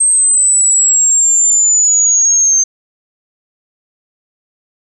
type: linear sweep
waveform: sine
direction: down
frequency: 8372 to 6280 Hz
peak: -7 dBFS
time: 0-2.64 s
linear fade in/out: 10 ms
effects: none